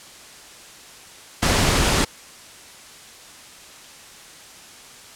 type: noise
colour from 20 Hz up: pink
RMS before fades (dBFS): -18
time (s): 1.42-2.05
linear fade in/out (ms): 10
effects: white hiss -43 dBFS RMS until 5.15 s + low-pass 9000 Hz 12 dB/octave